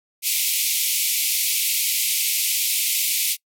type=band-pass noise; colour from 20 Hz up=white; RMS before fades=-22 dBFS; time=0.22-3.37 s; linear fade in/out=50 ms; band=2100 to 16000 Hz; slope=96 dB/octave; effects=noise-tail reverb RT60 0.1 s tail -24 dB re dry